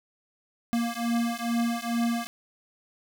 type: beating tone pair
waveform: square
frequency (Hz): 233.1 / 235.4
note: A#3 / A#3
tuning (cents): 0 / +17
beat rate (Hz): 2.3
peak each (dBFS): -29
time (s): 0.73-2.27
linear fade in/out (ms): 0
effects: none